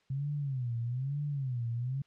sine tone with vibrato, 130.8 Hz, C3, in tune, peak -31 dBFS, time 0.1-2.02 s, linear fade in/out 5 ms, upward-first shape sine, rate 1.1 Hz, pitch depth 200 cents each way, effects white hiss -71 dBFS RMS until 2.06 s + low-pass 4000 Hz 12 dB/octave

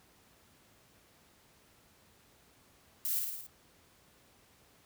violet noise with echo, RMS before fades -34 dBFS, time 3.05-3.19 s, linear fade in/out 0 ms, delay 55 ms, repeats 5, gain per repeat -3 dB, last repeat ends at 3.465 s, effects pink hiss -64 dBFS RMS until 4.85 s + high-pass 60 Hz 12 dB/octave

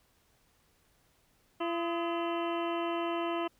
harmonic tone with a mistuned harmonic, 339.1 Hz, E4, 49 cents sharp, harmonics 1 / 2 / 3 / 4 / 5 / 6 / 7 / 8 / 9, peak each -33 / -36 / -38 / -41 / -50 / -49 / -54 / -45 / -46 dBFS, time 1.6-3.48 s, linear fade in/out 10 ms, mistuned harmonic 4, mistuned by -110 cents, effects pink hiss -69 dBFS RMS until 3.59 s

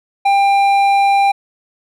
sine tone with hard clipping, 795 Hz, G5, 24 cents sharp, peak -11 dBFS, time 0.25-1.32 s, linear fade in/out 10 ms, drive 8 dB, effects none

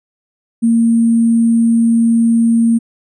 sine tone with sample-and-hold, 230.3 Hz, A#3, 21 cents flat, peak -8 dBFS, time 0.62-2.79 s, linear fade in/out 20 ms, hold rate 8820 Hz, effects resampled to 22050 Hz

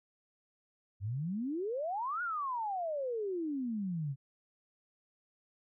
sine exponential two-way sweep, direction up then down, 92.5 to 1470 to 130.9 Hz, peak -33 dBFS, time 1-4.16 s, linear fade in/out 50 ms, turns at 2.22 s, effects none

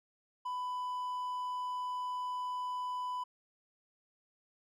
triangle tone, 997 Hz, B5, 16 cents sharp, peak -33 dBFS, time 0.45-3.24 s, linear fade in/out 10 ms, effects none

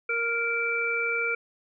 harmonic tone, 466.2 Hz, A#4, in tune, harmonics 1 / 3 / 5, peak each -32 / -29 / -27 dBFS, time 0.09-1.35 s, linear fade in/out 5 ms, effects none

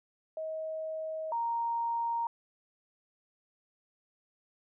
sine tone pair in turn, 634 / 931.3 Hz, D#5 / A#5, +32 / -2 cents, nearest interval perfect fifth, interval 666 cents, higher second, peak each -34 / -29 dBFS, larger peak second, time 0.37-1.32 / 1.32-2.27 s, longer neither, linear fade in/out 2 ms, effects none

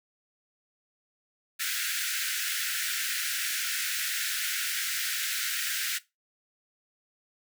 pink high-pass noise, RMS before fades -31 dBFS, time 1.59-5.99 s, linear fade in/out 20 ms, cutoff 1400 Hz, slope 96 dB/octave, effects noise-tail reverb RT60 0.2 s tail -17 dB re dry

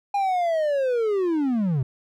triangle linear sweep, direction down, 815 to 120.2 Hz, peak -18 dBFS, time 0.14-1.83 s, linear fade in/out 5 ms, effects none

